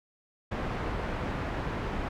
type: low-pass noise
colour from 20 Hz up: pink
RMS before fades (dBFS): -33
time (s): 0.51-2.09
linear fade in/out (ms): 10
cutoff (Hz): 1800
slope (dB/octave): 12
effects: none